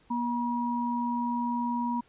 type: tone pair together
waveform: sine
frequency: 239.8 / 959.2 Hz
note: A#3 / A#5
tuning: +49 / +49 cents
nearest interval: 2 octaves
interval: 2400 cents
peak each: -29 / -30 dBFS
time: 0.1-2.01 s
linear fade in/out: 10 ms
effects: pink hiss -63 dBFS RMS until 2.08 s + resampled to 8000 Hz